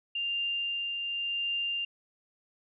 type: tone with tremolo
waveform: sine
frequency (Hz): 2794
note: F7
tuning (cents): 0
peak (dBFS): -28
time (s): 0.15-1.85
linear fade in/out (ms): 5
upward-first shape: triangle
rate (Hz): 0.9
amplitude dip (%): 35
effects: none